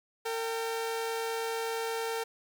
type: tone pair together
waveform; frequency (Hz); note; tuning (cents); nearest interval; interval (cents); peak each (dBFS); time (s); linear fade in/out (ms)
sawtooth; 455 / 784; A#4 / G5; -42 / 0; major sixth; 942; -28 / -36; 0.25-2.24; 10
effects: 10-bit